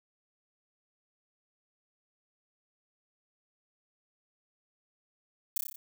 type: noise with echo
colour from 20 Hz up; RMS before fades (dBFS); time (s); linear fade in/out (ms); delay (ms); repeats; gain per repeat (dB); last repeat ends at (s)
violet; -28; 5.56-5.58; 5; 30; 6; -3; 5.76
effects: none